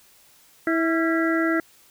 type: harmonic tone with a mistuned harmonic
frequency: 326.9 Hz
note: E4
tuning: 14 cents flat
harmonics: 1 / 2 / 4 / 5 / 6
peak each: -21 / -28 / -28 / -29 / -29 dBFS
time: 0.67-1.6 s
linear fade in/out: 2 ms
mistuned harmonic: 4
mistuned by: +68 cents
effects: white hiss -55 dBFS RMS until 1.9 s